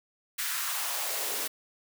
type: noise with high-pass filter sweep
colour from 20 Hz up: white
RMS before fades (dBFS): -32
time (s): 0.38-1.48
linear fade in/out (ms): 10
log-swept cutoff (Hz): 1700 to 340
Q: 1.9
effects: none